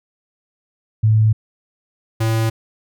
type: tone pair in turn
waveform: sine / square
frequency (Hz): 109.1 / 112.23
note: A2 / A2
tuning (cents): -14 / +35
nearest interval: unison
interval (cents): 49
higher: second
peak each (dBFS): -10 / -16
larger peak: first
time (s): 1.03-1.33 / 2.2-2.5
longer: neither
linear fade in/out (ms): 10
effects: none